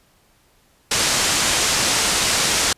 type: low-pass noise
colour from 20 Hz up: white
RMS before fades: -19 dBFS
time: 0.91-2.73 s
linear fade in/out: 5 ms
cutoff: 8300 Hz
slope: 24 dB/octave
effects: pink hiss -58 dBFS RMS until 2.77 s + resampled to 32000 Hz